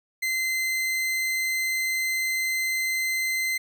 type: tone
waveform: 40% pulse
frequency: 2066 Hz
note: C7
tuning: 22 cents flat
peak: -23 dBFS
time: 0.22-3.58 s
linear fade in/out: 10 ms
effects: none